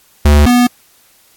square tone pair in turn, 73.42 / 244.8 Hz, D2 / B3, 0 / -15 cents, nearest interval octave + major sixth, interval 2085 cents, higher second, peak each -5 / -7 dBFS, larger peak first, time 0.25-0.46 / 0.46-0.67 s, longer neither, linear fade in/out 5 ms, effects white hiss -49 dBFS RMS until 1.36 s + AAC 64 kbps

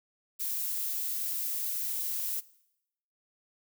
violet noise, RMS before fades -33 dBFS, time 0.39-2.41 s, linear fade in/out 20 ms, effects noise-tail reverb RT60 0.8 s tail -20 dB re dry

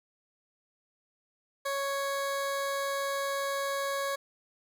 20% pulse tone, 554.4 Hz, C#5, in tune, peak -25 dBFS, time 1.65-4.16 s, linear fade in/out 10 ms, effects none

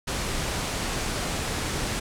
pink low-pass noise, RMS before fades -29 dBFS, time 0.07-2 s, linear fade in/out 10 ms, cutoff 10000 Hz, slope 24 dB/octave, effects none

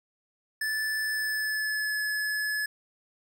square tone with pitch glide, 1747 to 1711 Hz, A6 to A6, -13 to -49 cents, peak -28 dBFS, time 0.61-2.66 s, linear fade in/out 5 ms, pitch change -36 cents, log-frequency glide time 1.04-1.99 s, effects none

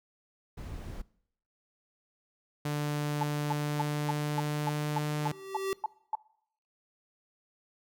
brown noise, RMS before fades -40 dBFS, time 0.57-1.02 s, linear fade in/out 10 ms
sawtooth tone with pitch glide, 147.7 to 149.85 Hz, D3 to D3, +10 to +35 cents, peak -26 dBFS, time 2.65-5.32 s, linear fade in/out 5 ms, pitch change +25 cents, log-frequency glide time 3.46-5.17 s
sine tone bursts, 869 Hz, A5, 22 cents flat, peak -27 dBFS, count 11, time 3.21-6.152 s, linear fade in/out 2 ms, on 22 ms, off 270 ms
square tone with exponential growth, 387.1 Hz, G4, 22 cents flat, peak -28 dBFS, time 4.99-5.73 s, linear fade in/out 0 ms, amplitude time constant 160 ms
effects noise-tail reverb RT60 0.7 s tail -22 dB re dry

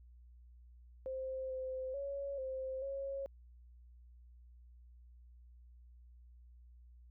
sine tone with pitch steps, 524 / 519 / 558 / 525 / 548 Hz, C5 / C5 / C#5 / C5 / C#5, +2 / -14 / +11 / +6 / -20 cents, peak -38 dBFS, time 1.06-3.26 s, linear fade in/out 0 ms, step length 440 ms, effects added 60 Hz sine -56 dBFS peak until 7.1 s

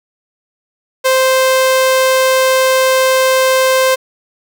sawtooth tone, 522 Hz, C5, 4 cents flat, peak -5 dBFS, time 1.04-3.96 s, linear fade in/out 20 ms, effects none

